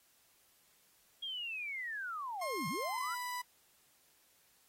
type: linear two-way sweep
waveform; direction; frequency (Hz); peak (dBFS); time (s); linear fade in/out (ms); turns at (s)
sine; down then up; 3291 to 138.59 to 1445; -38; 1.22-3.15; 10; 2.68
type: tone with pitch glide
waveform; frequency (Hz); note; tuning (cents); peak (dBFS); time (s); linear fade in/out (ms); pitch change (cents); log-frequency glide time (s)
30% pulse; 1066 to 988.9; C6 to B5; +32 to +2; -35; 2.41-3.42; 10; -130; 2.78-3.13
effects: white hiss -69 dBFS RMS until 4.68 s + AAC 48 kbps